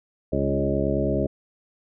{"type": "harmonic tone with a mistuned harmonic", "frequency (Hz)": 69.3, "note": "C#2", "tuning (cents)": 0, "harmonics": [1, 2, 3, 4, 5, 6, 8, 9], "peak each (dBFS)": [-29, -29, -29, -29, -29, -29, -29, -29], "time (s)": [0.32, 1.27], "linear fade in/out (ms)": 10, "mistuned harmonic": 3, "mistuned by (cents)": -16, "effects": []}